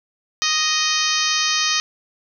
harmonic tone, 622.3 Hz, D#5, in tune, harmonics 2 / 3 / 4 / 5 / 6 / 7 / 8 / 9 / 10, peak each -26 / -26 / -26 / -26 / -26 / -26 / -26 / -26 / -26 dBFS, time 0.42-1.8 s, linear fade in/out 0 ms, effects none

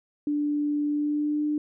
sine tone with pitch glide, 293.9 to 298.9 Hz, D4 to D4, +1 to +31 cents, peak -23 dBFS, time 0.27-1.58 s, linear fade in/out 2 ms, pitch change +30 cents, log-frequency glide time 0.87-1.44 s, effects none

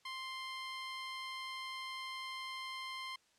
15% pulse tone, 1048 Hz, C6, 2 cents sharp, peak -35 dBFS, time 0.05-3.16 s, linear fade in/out 5 ms, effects white hiss -71 dBFS RMS until 3.38 s + low-pass 7000 Hz 12 dB/octave

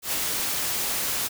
white noise with ADSR envelope, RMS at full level -25 dBFS, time 0.02-1.29 s, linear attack 110 ms, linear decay 8 ms, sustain -2 dB, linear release 26 ms, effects none

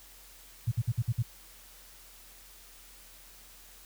sine tone bursts, 116.54 Hz, A#2, in tune, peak -24 dBFS, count 6, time 0.67-1.227 s, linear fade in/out 10 ms, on 47 ms, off 55 ms, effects added 43 Hz sine -58 dBFS peak until 3.85 s + white hiss -54 dBFS RMS until 3.85 s

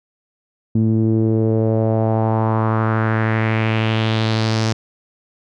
sawtooth tone with low-pass filter sweep, 110.9 Hz, A2, 14 cents sharp, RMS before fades -17 dBFS, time 0.75-4.73 s, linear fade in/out 5 ms, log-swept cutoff 250 to 5700 Hz, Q 2.8, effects none

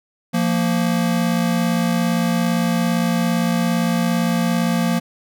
square tone pair together, 173.71 / 231.3 Hz, F3 / A#3, -9 / -13 cents, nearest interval perfect fourth, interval 496 cents, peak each -20 dBFS, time 0.33-5 s, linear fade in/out 20 ms, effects none

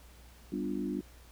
sine chord, G dominant seventh, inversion none, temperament equal, 196 / 246.9 / 293.7 / 349.2 Hz, G3 / B3 / D4 / F4, 0 / 0 / 0 / 0 cents, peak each -37 / -38 / -36 / -39 dBFS, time 0.52-1.01 s, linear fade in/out 5 ms, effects added 60 Hz sine -54 dBFS peak until 1.31 s + pink hiss -59 dBFS RMS until 1.31 s

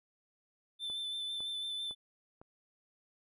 triangle tone with vibrato, 3531 Hz, A7, 5 cents sharp, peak -35 dBFS, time 0.79-1.95 s, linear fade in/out 50 ms, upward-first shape sine, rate 6 Hz, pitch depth 19 cents each way
click train, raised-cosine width 1 ms, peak -38 dBFS, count 4, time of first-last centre 0.9-2.415 s, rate 1.98 Hz
effects none

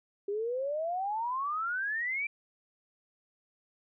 sine exponential sweep, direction up, 394.7 to 2370 Hz, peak -30 dBFS, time 0.28-2.27 s, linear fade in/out 5 ms, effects none

